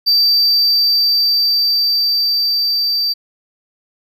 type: tone with level ramp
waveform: triangle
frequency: 4656 Hz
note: D8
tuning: 16 cents flat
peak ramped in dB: -8 to -13 dBFS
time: 0.06-3.14 s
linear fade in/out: 20 ms
effects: none